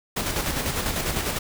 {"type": "noise with tremolo", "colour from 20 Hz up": "pink", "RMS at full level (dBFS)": -25, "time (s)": [0.16, 1.39], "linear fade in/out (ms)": 10, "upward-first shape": "square", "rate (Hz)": 10, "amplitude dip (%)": 40, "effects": []}